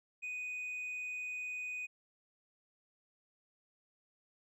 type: tone with tanh clipping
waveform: sine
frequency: 2489 Hz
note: D#7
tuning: in tune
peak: -39 dBFS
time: 0.22-1.87 s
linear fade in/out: 20 ms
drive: 2 dB
effects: none